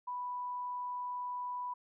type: tone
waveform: sine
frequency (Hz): 987.8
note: B5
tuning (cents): 0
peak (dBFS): -36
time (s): 0.07-1.74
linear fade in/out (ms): 10
effects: none